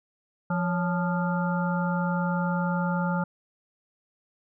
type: harmonic tone with a mistuned harmonic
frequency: 174.61 Hz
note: F3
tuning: in tune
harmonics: 1 / 3 / 5 / 7 / 8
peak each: -25 / -34 / -32 / -37 / -34 dBFS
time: 0.5-3.24 s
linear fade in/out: 5 ms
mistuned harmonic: 3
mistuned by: +97 cents
effects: none